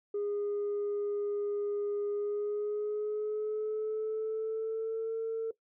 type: tone with pitch glide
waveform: sine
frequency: 410.2 to 449.9 Hz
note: G#4 to A4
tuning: -21 to +39 cents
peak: -29 dBFS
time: 0.14-5.51 s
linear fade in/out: 5 ms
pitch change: +160 cents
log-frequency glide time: 2.09-5.13 s
effects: noise-tail reverb RT60 0.1 s tail -18 dB re dry + tanh soft clip ceiling -28 dBFS